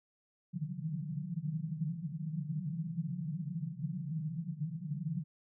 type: band-pass noise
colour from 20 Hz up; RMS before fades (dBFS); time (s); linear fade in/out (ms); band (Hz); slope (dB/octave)
pink; -38; 0.53-5.24; 20; 140 to 180; 96
effects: none